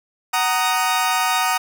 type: chord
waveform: sawtooth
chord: D# minor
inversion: first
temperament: equal with one note detuned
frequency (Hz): 747.3 / 932.3 / 1244.5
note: F#5 / A#5 / D#6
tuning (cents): +17 / 0 / 0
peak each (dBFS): -18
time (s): 0.33-1.58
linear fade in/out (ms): 10
effects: none